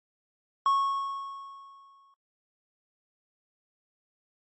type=tone with exponential decay; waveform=triangle; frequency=1100 Hz; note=C#6; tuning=14 cents flat; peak=-18 dBFS; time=0.66-2.14 s; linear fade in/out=1 ms; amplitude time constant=320 ms; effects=noise-tail reverb RT60 0.1 s tail -23 dB re dry + MP3 32 kbps